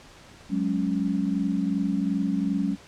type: chord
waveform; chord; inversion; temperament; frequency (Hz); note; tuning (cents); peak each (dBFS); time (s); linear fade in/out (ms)
sine; F# suspended second; none; equal; 185 / 207.7 / 277.2; F#3 / G#3 / C#4; 0 / 0 / 0; -27; 0.49-2.77; 50
effects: pink hiss -49 dBFS RMS until 2.87 s + low-pass 7000 Hz 12 dB/octave